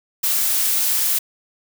blue noise, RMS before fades -19 dBFS, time 0.23-1.19 s, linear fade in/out 10 ms, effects none

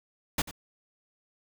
pink noise with echo, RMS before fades -27 dBFS, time 0.38-0.42 s, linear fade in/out 5 ms, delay 92 ms, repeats 1, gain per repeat -15 dB, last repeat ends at 0.512 s, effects none

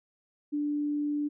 sine tone, 293.7 Hz, D4, in tune, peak -27 dBFS, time 0.52-1.29 s, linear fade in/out 20 ms, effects none

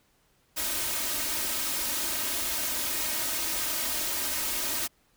white noise with comb filter, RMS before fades -30 dBFS, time 0.56-4.88 s, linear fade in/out 20 ms, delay 3.2 ms, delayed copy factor +0.7, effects pink hiss -67 dBFS RMS until 5.16 s

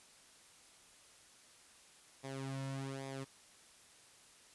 sawtooth tone with flanger, 135.1 Hz, C#3, 44 cents flat, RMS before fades -43 dBFS, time 2.23-3.25 s, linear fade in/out 20 ms, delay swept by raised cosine 0.69 to 2.59 ms, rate 1.2 Hz, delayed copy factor -0.7, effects white hiss -62 dBFS RMS until 4.54 s + resampled to 24000 Hz

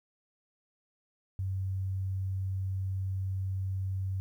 sine tone, 95.3 Hz, G2, 48 cents flat, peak -30 dBFS, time 1.39-4.2 s, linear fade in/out 0 ms, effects 11-bit

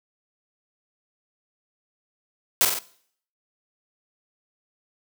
white noise with echo, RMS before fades -18 dBFS, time 2.61-2.65 s, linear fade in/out 0 ms, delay 46 ms, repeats 3, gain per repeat -4 dB, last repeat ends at 2.788 s, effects noise-tail reverb RT60 0.6 s tail -19 dB re dry + high-pass 150 Hz 12 dB/octave

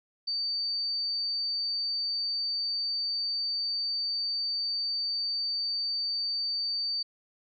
sine tone, 4598 Hz, D8, 37 cents flat, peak -28 dBFS, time 0.27-7.03 s, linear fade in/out 10 ms, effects none

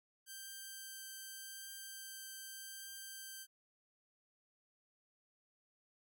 5% pulse tone with vibrato, 1568 Hz, G6, in tune, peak -37 dBFS, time 0.26-3.47 s, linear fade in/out 50 ms, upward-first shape triangle, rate 0.85 Hz, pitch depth 8 cents each way, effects none

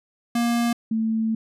square / sine tone pair in turn, 236 / 222.4 Hz, A#3 / A3, +22 / +19 cents, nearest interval minor second, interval 103 cents, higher first, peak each -20 dBFS, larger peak neither, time 0.35-0.73 / 0.91-1.35 s, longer second, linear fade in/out 5 ms, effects resampled to 32000 Hz

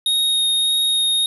square tone with vibrato, 3729 Hz, A#7, in tune, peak -16 dBFS, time 0.06-1.26 s, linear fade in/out 2 ms, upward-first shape sine, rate 1.7 Hz, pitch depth 8 cents each way, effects 8-bit

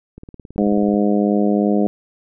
click train, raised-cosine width 3 ms, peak -23 dBFS, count 15, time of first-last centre 0.18-0.941 s, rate 18.4 Hz
harmonic tone, 102.9 Hz, G#2, 16 cents flat, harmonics 2 / 3 / 4 / 5 / 6 / 7, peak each -16 / -20 / -22 / -24 / -26 / -27 dBFS, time 0.58-1.87 s, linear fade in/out 0 ms
effects none

